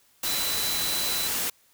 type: tone in noise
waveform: sine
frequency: 3996 Hz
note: B7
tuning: 20 cents sharp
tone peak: -30 dBFS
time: 0.26-1.28 s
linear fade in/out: 5 ms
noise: white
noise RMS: -28 dBFS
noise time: 0.23-1.5 s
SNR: -5 dB
effects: white hiss -62 dBFS RMS until 1.73 s